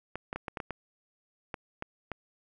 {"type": "clicks", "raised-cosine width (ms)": 0.5, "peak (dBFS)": -20, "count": 10, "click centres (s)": [0.156, 0.329, 0.36, 0.482, 0.572, 0.602, 0.707, 1.542, 1.824, 2.117], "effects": []}